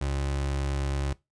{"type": "tone", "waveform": "30% pulse", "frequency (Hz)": 69.3, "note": "C#2", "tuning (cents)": 0, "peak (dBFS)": -24, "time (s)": [0.01, 1.13], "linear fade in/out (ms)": 5, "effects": ["noise-tail reverb RT60 0.2 s tail -20 dB re dry", "resampled to 22050 Hz"]}